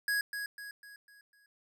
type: tone with echo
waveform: square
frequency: 1661.2 Hz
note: G#6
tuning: in tune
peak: -29 dBFS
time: 0.08-0.21 s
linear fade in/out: 2 ms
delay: 250 ms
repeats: 5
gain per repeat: -7 dB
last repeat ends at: 1.46 s
effects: none